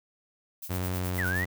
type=noise with tremolo; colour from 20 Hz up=violet; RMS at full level=-38 dBFS; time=0.62-1.45 s; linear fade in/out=5 ms; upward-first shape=sine; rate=9.5 Hz; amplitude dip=75%
type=tone with vibrato; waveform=sawtooth; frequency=91 Hz; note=F#2; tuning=28 cents flat; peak=-25 dBFS; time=0.69-1.46 s; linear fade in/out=20 ms; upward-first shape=triangle; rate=16 Hz; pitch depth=14 cents each way
type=exponential two-way sweep; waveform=sine; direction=down then up; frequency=2084 to 1430 to 2003 Hz; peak=-28 dBFS; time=1.18-1.45 s; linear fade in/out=10 ms; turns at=1.26 s
effects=none